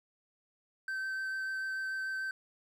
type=tone with vibrato; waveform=triangle; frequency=1547 Hz; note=G6; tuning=23 cents flat; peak=-32 dBFS; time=0.88-2.31 s; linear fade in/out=2 ms; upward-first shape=sine; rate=6.8 Hz; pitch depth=8 cents each way; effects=none